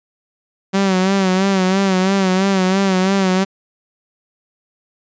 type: tone with vibrato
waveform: sawtooth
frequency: 190.6 Hz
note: G3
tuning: 48 cents flat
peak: -9 dBFS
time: 0.73-3.45 s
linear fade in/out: 20 ms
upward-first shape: sine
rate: 3 Hz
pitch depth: 60 cents each way
effects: resampled to 16000 Hz